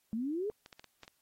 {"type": "exponential sweep", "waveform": "sine", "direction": "up", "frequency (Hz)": [211.9, 440], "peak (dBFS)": -32, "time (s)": [0.13, 0.5], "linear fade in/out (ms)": 0}
{"type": "clicks", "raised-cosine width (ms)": 0.2, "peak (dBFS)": -32, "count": 6, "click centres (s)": [0.661, 0.728, 0.795, 0.843, 1.033, 1.079]}
{"effects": ["white hiss -75 dBFS RMS until 1.21 s", "AAC 48 kbps"]}